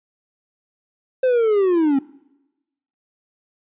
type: linear sweep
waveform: triangle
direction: down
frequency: 523.3 to 263.5 Hz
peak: -12 dBFS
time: 1.23-1.99 s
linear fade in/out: 5 ms
effects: noise-tail reverb RT60 1.0 s tail -23 dB re dry + resampled to 8000 Hz